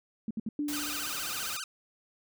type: tone bursts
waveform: sine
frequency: 220 Hz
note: A3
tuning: in tune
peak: -30 dBFS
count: 3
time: 0.28-0.489 s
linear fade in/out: 2 ms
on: 27 ms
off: 64 ms
type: tone with exponential decay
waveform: sine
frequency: 293.7 Hz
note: D4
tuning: in tune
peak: -27 dBFS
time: 0.59-1.42 s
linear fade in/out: 2 ms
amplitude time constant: 180 ms
type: noise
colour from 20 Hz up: white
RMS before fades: -38 dBFS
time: 0.68-1.57 s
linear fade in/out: 5 ms
type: tone with vibrato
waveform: 10% pulse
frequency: 1369 Hz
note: F6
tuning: 35 cents flat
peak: -27 dBFS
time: 0.73-1.64 s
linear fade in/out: 2 ms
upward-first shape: sine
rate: 15 Hz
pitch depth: 240 cents each way
effects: none